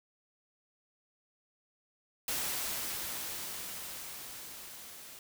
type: noise with level ramp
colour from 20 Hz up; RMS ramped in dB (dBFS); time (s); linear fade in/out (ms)
white; -34 to -50; 2.28-5.19; 2
effects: none